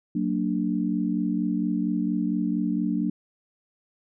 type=chord; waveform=sine; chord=Gb augmented; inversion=none; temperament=equal with one note detuned; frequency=185 / 229.2 / 293.7 Hz; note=Gb3 / Bb3 / D4; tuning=0 / -29 / 0 cents; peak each=-27 dBFS; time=0.15-3.1 s; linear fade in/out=5 ms; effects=none